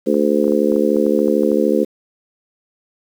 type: harmonic tone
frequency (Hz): 73.42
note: D2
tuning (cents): 0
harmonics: 3 / 4 / 5 / 6 / 7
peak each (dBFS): -19 / -19 / -19 / -19 / -19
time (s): 0.06-1.85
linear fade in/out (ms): 20
type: clicks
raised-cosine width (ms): 1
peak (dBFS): -21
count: 12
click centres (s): 0.143 / 0.443 / 0.48 / 0.521 / 0.72 / 0.762 / 0.966 / 1.065 / 1.191 / 1.281 / 1.433 / 1.517
effects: 7-bit